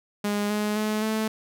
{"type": "tone with pitch steps", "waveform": "sawtooth", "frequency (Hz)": [205.9, 210, 214.1, 218.4], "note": ["G#3", "G#3", "A3", "A3"], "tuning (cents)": [-15, 19, -47, -13], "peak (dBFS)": -20, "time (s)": [0.24, 1.28], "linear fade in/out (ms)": 5, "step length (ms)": 260, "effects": []}